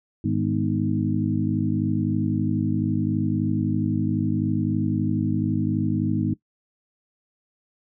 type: harmonic tone with a mistuned harmonic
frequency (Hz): 51.91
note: G#1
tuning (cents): 0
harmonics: 2 / 3 / 4 / 5 / 6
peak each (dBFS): -27 / -27 / -27 / -27 / -27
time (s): 0.24-6.34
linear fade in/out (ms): 5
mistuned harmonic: 5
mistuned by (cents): -60
effects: noise-tail reverb RT60 0.1 s tail -19 dB re dry